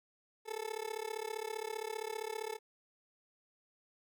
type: tone with amplitude modulation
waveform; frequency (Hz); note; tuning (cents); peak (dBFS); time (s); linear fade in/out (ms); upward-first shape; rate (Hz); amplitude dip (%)
30% pulse; 438.4; A4; -6; -32; 0.45-2.59; 50; sine; 35.2; 95
effects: none